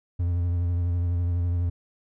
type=tone with vibrato; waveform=triangle; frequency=87.2 Hz; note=F2; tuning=2 cents flat; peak=-20 dBFS; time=0.19-1.7 s; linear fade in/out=10 ms; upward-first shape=triangle; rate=12 Hz; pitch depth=40 cents each way; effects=none